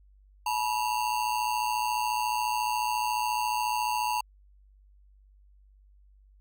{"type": "ring-modulated tone", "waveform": "square", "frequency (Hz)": 916, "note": "A#5", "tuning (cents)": -31, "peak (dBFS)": -24, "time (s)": [0.46, 4.21], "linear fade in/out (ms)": 5, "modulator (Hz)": 57.1, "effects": ["added 49 Hz sine -55 dBFS peak until 6.4 s"]}